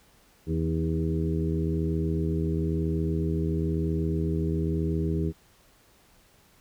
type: harmonic tone with a mistuned harmonic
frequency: 81 Hz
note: E2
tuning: 30 cents flat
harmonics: 1 / 2 / 3 / 4 / 5 / 6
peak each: -29 / -28 / -36 / -32 / -33 / -45 dBFS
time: 0.46-5.33 s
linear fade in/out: 50 ms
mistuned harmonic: 4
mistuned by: -36 cents
effects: pink hiss -60 dBFS RMS until 6.6 s